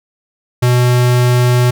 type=tone; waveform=square; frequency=123.47 Hz; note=B2; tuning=in tune; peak=-9 dBFS; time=0.62-1.71 s; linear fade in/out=10 ms; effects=none